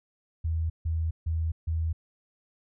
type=tone bursts; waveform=sine; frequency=81.1 Hz; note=E2; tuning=28 cents flat; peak=-25 dBFS; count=4; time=0.44-1.93 s; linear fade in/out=10 ms; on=260 ms; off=150 ms; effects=none